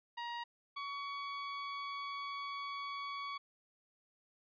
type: tone pair in turn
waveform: sawtooth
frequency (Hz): 947 / 1126.2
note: A#5 / C#6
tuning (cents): +27 / +27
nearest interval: minor third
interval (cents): 300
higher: second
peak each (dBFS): -36 / -36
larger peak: neither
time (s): 0.17-0.44 / 0.76-3.38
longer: second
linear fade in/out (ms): 10
effects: resampled to 11025 Hz